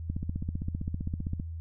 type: click train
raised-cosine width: 5 ms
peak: -20 dBFS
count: 21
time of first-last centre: 0.1-1.399 s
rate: 15.4 Hz
effects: added 82 Hz sine -35 dBFS peak until 1.6 s